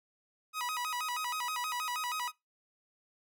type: tone with vibrato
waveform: sawtooth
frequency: 1108.7 Hz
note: C#6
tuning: in tune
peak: -30 dBFS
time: 0.53-2.32 s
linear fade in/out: 50 ms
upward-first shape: square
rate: 6.3 Hz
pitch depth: 220 cents each way
effects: noise-tail reverb RT60 0.2 s tail -22 dB re dry